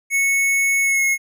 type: tone with pitch glide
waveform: square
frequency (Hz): 2205 to 2170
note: C#7 to C#7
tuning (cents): -10 to -37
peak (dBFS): -16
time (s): 0.1-1.18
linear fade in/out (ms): 50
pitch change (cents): -27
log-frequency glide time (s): 0.82-1.03
effects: none